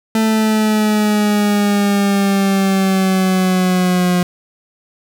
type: exponential sweep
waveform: 40% pulse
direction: down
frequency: 221.5 to 178.2 Hz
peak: -11 dBFS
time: 0.15-4.23 s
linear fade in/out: 2 ms
effects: none